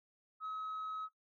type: tone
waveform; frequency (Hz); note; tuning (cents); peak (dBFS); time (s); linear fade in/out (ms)
sine; 1279; D#6; +47; -37; 0.4-1.09; 50
effects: noise-tail reverb RT60 0.1 s tail -17 dB re dry + tanh soft clip ceiling -37 dBFS